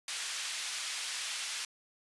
pink band-pass noise, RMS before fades -38 dBFS, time 0.08-1.65 s, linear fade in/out 2 ms, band 2200 to 9400 Hz, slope 12 dB/octave, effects resampled to 24000 Hz

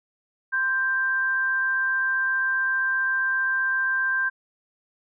sine tone pair together, 1040 / 1576.9 Hz, C6 / G6, -11 / +10 cents, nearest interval perfect fifth, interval 721 cents, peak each -32 / -21 dBFS, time 0.52-4.3 s, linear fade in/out 20 ms, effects none

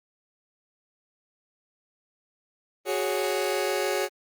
sawtooth chord, F# suspended second, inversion none, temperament just, 370 / 416.2 / 555 Hz, F#4 / G#4 / C#5, 0 / +4 / +2 cents, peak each -25 dBFS, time 2.85-4.09 s, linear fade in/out 50 ms, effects Opus 32 kbps

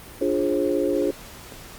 sine chord, D half-diminished seventh, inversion none, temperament equal with one note detuned, 293.7 / 349.2 / 415.3 / 535.2 Hz, D4 / F4 / Ab4 / C5, 0 / 0 / 0 / +39 cents, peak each -25 dBFS, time 0.21-1.11 s, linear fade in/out 5 ms
clicks, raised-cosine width 1 ms, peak -25 dBFS, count 2, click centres 1.022 / 1.522 s
effects pink hiss -42 dBFS RMS until 1.78 s + Opus 32 kbps

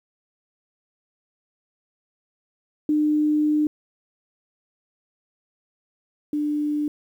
sine tone pair in turn, 301.7 / 297 Hz, D4 / D4, +47 / +20 cents, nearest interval unison, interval 27 cents, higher first, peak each -17 / -21 dBFS, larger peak first, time 2.89-3.67 / 6.33-6.88 s, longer first, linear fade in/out 2 ms, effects 9-bit

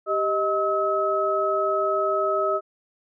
sine tone cluster, 393.1 / 626 / 1286 Hz, G4 / D#5 / E6, +5 / +10 / -43 cents, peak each -26 / -24 / -24 dBFS, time 0.06-2.61 s, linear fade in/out 50 ms, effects none

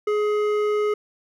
sine tone with hard clipping, 420.1 Hz, G#4, 20 cents sharp, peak -21 dBFS, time 0.07-0.94 s, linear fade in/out 5 ms, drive 10 dB, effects none

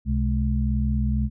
sine tone cluster, 66.4 / 128.9 / 212.8 Hz, C2 / C3 / G#3, +26 / -26 / +42 cents, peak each -22 / -27 / -26 dBFS, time 0.05-1.3 s, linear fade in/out 50 ms, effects none

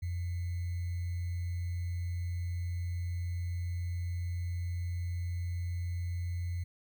sine tone with sample-and-hold, 87.31 Hz, F2, in tune, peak -32 dBFS, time 0.02-6.64 s, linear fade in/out 10 ms, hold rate 2100 Hz, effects none

